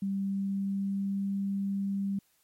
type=tone with pitch glide; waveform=sine; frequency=196 to 197.36 Hz; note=G3 to G3; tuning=0 to +12 cents; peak=-28 dBFS; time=0.02-2.19 s; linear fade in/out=5 ms; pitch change=+12 cents; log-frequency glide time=0.24-1.3 s; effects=white hiss -69 dBFS RMS until 2.43 s + MP3 64 kbps